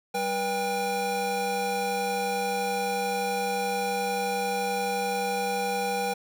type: tone cluster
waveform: square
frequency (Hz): 194.9 / 485.7 / 799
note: G3 / B4 / G5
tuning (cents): -10 / -29 / +33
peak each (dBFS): -37 / -31 / -29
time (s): 0.14-6.14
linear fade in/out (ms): 10
effects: none